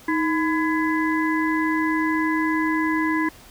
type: harmonic tone with a mistuned harmonic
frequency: 335.4 Hz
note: E4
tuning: 30 cents sharp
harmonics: 1 / 3 / 5 / 6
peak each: -21 / -26 / -28 / -29 dBFS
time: 0.08-3.29 s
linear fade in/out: 5 ms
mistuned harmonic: 1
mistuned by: -110 cents
effects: pink hiss -47 dBFS RMS until 3.5 s